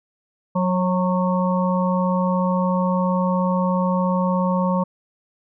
harmonic tone with a mistuned harmonic, 183.4 Hz, F#3, 15 cents flat, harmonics 1 / 3 / 5 / 6, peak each -19 / -24 / -26 / -27 dBFS, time 0.55-4.84 s, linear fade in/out 10 ms, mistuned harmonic 3, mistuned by -19 cents, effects none

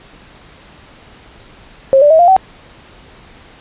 sine tone with pitch steps, 538 / 586.7 / 639.8 / 697.7 / 760.8 Hz, C5 / D5 / D#5 / F5 / F#5, +48 / -2 / +48 / -2 / +48 cents, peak -4 dBFS, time 1.93-2.365 s, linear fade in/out 0 ms, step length 87 ms, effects pink hiss -41 dBFS RMS until 3.6 s + resampled to 8000 Hz

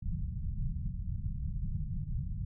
pink low-pass noise, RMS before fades -35 dBFS, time 0.02-2.45 s, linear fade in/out 10 ms, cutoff 180 Hz, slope 48 dB/octave, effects none

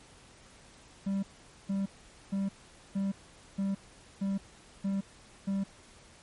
triangle tone bursts, 196 Hz, G3, in tune, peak -26 dBFS, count 8, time 1.06-5.64 s, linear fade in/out 10 ms, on 170 ms, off 460 ms, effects pink hiss -56 dBFS RMS until 6.22 s + MP3 48 kbps

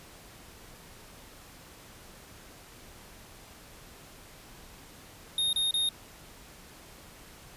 square tone bursts, 3700 Hz, A#7, 14 cents flat, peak -26 dBFS, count 3, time 5.38-5.89 s, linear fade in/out 2 ms, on 150 ms, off 30 ms, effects pink hiss -51 dBFS RMS until 7.56 s + resampled to 32000 Hz

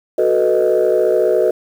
sine chord, B dominant seventh, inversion second, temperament equal, 370 / 440 / 493.9 / 622.3 Hz, F#4 / A4 / B4 / D#5, 0 / 0 / 0 / 0 cents, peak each -16 dBFS, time 0.18-1.51 s, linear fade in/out 5 ms, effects tanh soft clip ceiling -5 dBFS + 7-bit

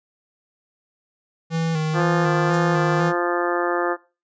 square tone with vibrato, 160 Hz, D#3, 49 cents sharp, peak -21 dBFS, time 1.5-3.13 s, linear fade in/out 50 ms, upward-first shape square, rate 2 Hz, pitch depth 40 cents each way
harmonic tone, 174.61 Hz, F3, in tune, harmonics 2 / 3 / 4 / 5 / 6 / 7 / 8 / 9 / 10, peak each -23 / -27 / -28 / -30 / -32 / -28 / -34 / -34 / -30 dBFS, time 1.93-3.97 s, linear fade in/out 50 ms
blue noise with exponential decay, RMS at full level -29 dBFS, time 2.53-2.83 s, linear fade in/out 5 ms, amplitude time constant 64 ms
effects noise-tail reverb RT60 0.3 s tail -18 dB re dry + resampled to 16000 Hz

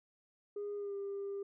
sine tone with pitch glide, 410 to 398.3 Hz, G#4 to G4, -22 to +28 cents, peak -36 dBFS, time 0.56-1.43 s, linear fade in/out 5 ms, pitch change -50 cents, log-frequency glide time 0.76-0.95 s, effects tanh soft clip ceiling -35 dBFS

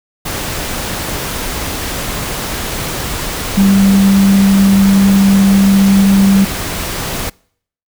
sine tone in noise, 196 Hz, G3, in tune, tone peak -6 dBFS, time 3.57-6.45 s, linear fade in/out 10 ms, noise pink, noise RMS -20 dBFS, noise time 0.25-7.3 s, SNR +11 dB, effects noise-tail reverb RT60 0.6 s tail -26 dB re dry

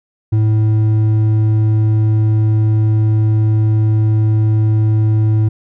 sine tone with hard clipping, 108.6 Hz, A2, 22 cents flat, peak -11 dBFS, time 0.32-5.49 s, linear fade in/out 10 ms, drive 5 dB, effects none

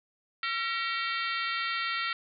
harmonic tone with a mistuned harmonic, 453 Hz, A#4, 50 cents flat, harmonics 3 / 4 / 5 / 6 / 7 / 8 / 9 / 10, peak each -33 / -35 / -37 / -39 / -40 / -41 / -42 / -43 dBFS, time 0.43-2.13 s, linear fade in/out 2 ms, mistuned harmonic 4, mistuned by +84 cents, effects none

